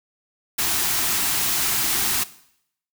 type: band-stop noise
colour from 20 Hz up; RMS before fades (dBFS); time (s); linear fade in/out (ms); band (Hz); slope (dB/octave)
white; -22; 0.58-2.24; 10; 430 to 650; 96
effects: noise-tail reverb RT60 0.7 s tail -17 dB re dry